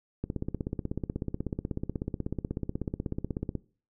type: click train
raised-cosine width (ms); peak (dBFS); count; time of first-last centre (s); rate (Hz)
3; -18; 55; 0.24-3.553; 16.3
effects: noise-tail reverb RT60 0.4 s tail -21 dB re dry